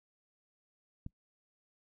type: click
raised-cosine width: 5 ms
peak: -29 dBFS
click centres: 1.064 s
effects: noise-tail reverb RT60 0.1 s tail -24 dB re dry